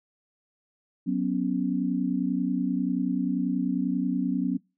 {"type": "chord", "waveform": "sine", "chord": "F# suspended fourth", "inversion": "none", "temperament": "equal", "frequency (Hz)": [185, 246.9, 277.2], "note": ["F#3", "B3", "C#4"], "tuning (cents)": [0, 0, 0], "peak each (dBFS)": -28, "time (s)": [1.06, 4.58], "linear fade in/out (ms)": 20, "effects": ["noise-tail reverb RT60 0.3 s tail -25 dB re dry"]}